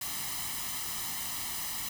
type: noise with comb filter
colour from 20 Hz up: white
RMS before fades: -36 dBFS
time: 0.01-1.89 s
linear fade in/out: 5 ms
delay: 0.99 ms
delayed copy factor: +0.7
effects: none